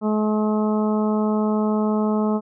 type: harmonic tone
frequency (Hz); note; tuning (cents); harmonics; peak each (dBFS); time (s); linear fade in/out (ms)
213.6; G#3; +49; 1 / 2 / 3 / 4 / 5 / 6; -19 / -25 / -29 / -31 / -33 / -35; 0.01-2.41; 50
effects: none